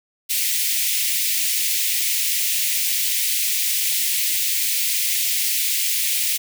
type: high-pass noise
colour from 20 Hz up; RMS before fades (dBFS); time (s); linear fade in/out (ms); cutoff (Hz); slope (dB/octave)
white; -21; 0.29-6.38; 20; 2000; 48
effects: none